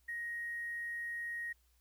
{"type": "tone with hard clipping", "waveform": "triangle", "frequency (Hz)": 1878, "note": "A#6", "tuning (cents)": 12, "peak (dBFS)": -38, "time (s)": [0.08, 1.53], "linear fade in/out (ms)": 10, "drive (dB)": 3, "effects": ["added 60 Hz sine -69 dBFS peak until 1.8 s", "white hiss -75 dBFS RMS until 1.8 s"]}